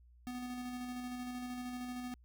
square tone with tremolo, 248.1 Hz, B3, 8 cents sharp, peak -40 dBFS, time 0.27-2.14 s, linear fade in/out 0 ms, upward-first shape square, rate 13 Hz, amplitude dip 25%, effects added 60 Hz sine -59 dBFS peak until 2.24 s

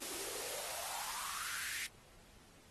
white noise with high-pass filter sweep, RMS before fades -42 dBFS, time 0.01-1.87 s, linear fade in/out 10 ms, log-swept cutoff 300 to 2100 Hz, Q 5, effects pink hiss -63 dBFS RMS until 2.7 s + AAC 32 kbps

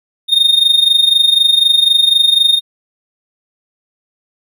triangle tone with amplitude modulation, 3681 Hz, A#7, 23 cents flat, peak -3 dBFS, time 0.28-2.61 s, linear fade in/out 50 ms, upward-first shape sine, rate 24 Hz, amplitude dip 75%, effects none

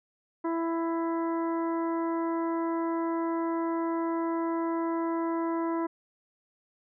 harmonic tone, 331.6 Hz, E4, 10 cents sharp, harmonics 1 / 2 / 3 / 4 / 5 / 6, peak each -28 / -37 / -34 / -43 / -49 / -50 dBFS, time 0.44-5.87 s, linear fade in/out 10 ms, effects none

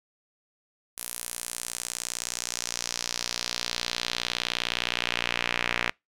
sawtooth tone with band-pass filter sweep, 59.6 Hz, A#1, 39 cents sharp, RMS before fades -32 dBFS, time 0.97-5.91 s, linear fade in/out 10 ms, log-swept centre 11000 to 2200 Hz, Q 1.9, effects noise-tail reverb RT60 0.2 s tail -26 dB re dry

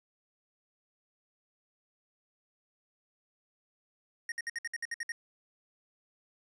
square tone bursts, 1864.7 Hz, A#6, in tune, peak -34 dBFS, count 10, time 4.29-5.12 s, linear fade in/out 2 ms, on 29 ms, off 60 ms, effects resampled to 22050 Hz

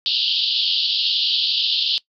pink band-pass noise, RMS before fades -20 dBFS, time 0.06-1.98 s, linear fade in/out 0 ms, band 2900 to 4800 Hz, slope 96 dB/octave, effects noise-tail reverb RT60 0.1 s tail -20 dB re dry

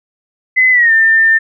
sine tone with pitch glide, 2029 to 1797.2 Hz, B6 to A6, +46 to +36 cents, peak -6 dBFS, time 0.56-1.39 s, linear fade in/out 20 ms, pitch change -210 cents, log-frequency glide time 0.71-0.92 s, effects none

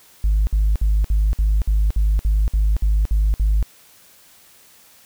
sine tone bursts, 51.91 Hz, G#1, in tune, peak -12 dBFS, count 12, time 0.24-3.627 s, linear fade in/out 0 ms, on 230 ms, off 57 ms, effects tanh soft clip ceiling -11 dBFS + white hiss -50 dBFS RMS until 5.05 s

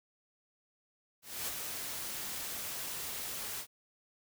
white noise with ADSR envelope, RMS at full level -36 dBFS, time 1.22-3.67 s, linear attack 260 ms, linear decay 16 ms, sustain -4 dB, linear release 77 ms, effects none

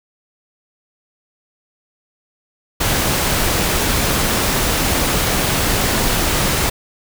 pink noise, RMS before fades -17 dBFS, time 2.8-6.7 s, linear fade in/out 10 ms, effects none

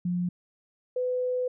sine tone pair in turn, 177.4 / 501.8 Hz, F3 / B4, +27 / +28 cents, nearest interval octave + tritone, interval 1801 cents, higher second, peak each -25 dBFS, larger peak neither, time 0.05-0.29 / 0.96-1.48 s, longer second, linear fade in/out 5 ms, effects none

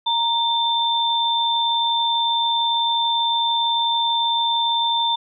sine tone pair together, 932.3 / 3561 Hz, A#5 / A7, 0 / +20 cents, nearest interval octave + major seventh, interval 2320 cents, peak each -20 dBFS, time 0.06-5.16 s, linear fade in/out 10 ms, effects none

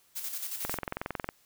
blue noise with tremolo, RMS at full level -35 dBFS, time 0.15-0.79 s, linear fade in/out 20 ms, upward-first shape square, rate 11 Hz, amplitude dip 50%
click train, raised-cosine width 0.5 ms, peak -17 dBFS, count 15, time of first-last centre 0.65-1.289 s, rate 21.9 Hz
effects white hiss -65 dBFS RMS until 1.45 s

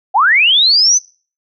sine linear sweep, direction up, 699 to 6200 Hz, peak -7 dBFS, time 0.14-0.99 s, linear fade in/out 20 ms, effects noise-tail reverb RT60 0.4 s tail -24 dB re dry

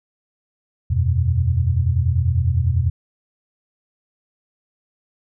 sine chord, E suspended second, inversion none, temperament equal, 82.41 / 92.5 / 123.47 Hz, E2 / F#2 / B2, 0 / 0 / 0 cents, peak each -19 / -20 / -20 dBFS, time 0.9-2.9 s, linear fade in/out 10 ms, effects none

